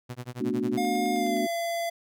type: tone with tremolo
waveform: sawtooth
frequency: 123.47 Hz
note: B2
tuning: in tune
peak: -29 dBFS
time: 0.09-0.81 s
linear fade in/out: 10 ms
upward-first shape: sine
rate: 11 Hz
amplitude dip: 100%
type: chord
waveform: sine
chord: B minor seventh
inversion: third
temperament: equal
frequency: 220 / 246.9 / 293.7 / 370 Hz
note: A3 / B3 / D4 / F#4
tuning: 0 / 0 / 0 / 0 cents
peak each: -31 dBFS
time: 0.4-1.47 s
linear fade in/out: 10 ms
type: tone with pitch glide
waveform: square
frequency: 712 to 679.1 Hz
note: F5 to F5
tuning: +33 to -49 cents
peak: -28 dBFS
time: 0.77-1.9 s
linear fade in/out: 10 ms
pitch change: -82 cents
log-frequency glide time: 1.13-1.39 s
type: click train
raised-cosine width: 0.2 ms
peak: -33 dBFS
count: 6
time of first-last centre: 0.85-1.369 s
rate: 9.63 Hz
effects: none